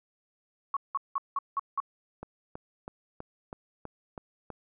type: tone bursts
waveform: sine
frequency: 1108.7 Hz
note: C#6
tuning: in tune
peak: -26 dBFS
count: 6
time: 0.74-1.802 s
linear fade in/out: 2 ms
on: 27 ms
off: 180 ms
type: click train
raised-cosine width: 1 ms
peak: -25 dBFS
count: 8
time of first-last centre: 2.23-4.503 s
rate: 3.08 Hz
effects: none